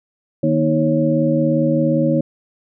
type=tone cluster; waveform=sine; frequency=154.2 / 239.3 / 316.6 / 549 Hz; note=D#3 / A#3 / D#4 / C#5; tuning=-15 / +46 / +30 / -17 cents; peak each=-19 dBFS; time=0.43-2.21 s; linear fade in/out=5 ms; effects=none